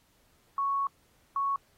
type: tone bursts at uneven times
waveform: sine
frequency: 1108.7 Hz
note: C#6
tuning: in tune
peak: -26 dBFS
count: 2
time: 0.58-0.87 / 1.36-1.56 s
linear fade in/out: 2 ms
effects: pink hiss -67 dBFS RMS until 1.77 s + AAC 48 kbps